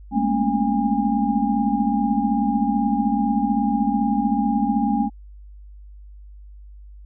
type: tone cluster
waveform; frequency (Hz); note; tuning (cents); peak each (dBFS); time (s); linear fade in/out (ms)
sine; 205.7 / 219.2 / 235.1 / 277.6 / 812; G#3 / A3 / A#3 / C#4 / G#5; -16 / -6 / +15 / +3 / -39; -24; 0.11-5.1; 50
effects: added 50 Hz sine -39 dBFS peak until 7.05 s